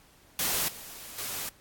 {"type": "noise with level steps", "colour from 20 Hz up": "white", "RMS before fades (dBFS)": [-28, -44, -35], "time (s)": [0.39, 1.49], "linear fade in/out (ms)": 2, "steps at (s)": [0.68, 1.18], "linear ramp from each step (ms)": 5, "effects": ["pink hiss -59 dBFS RMS until 1.6 s", "AAC 64 kbps"]}